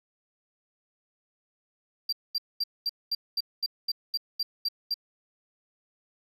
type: tone bursts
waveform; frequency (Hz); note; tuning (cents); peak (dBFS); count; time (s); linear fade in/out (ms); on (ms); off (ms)
triangle; 4720; D8; +8; -24; 12; 2.09-4.942; 5; 36; 220
effects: none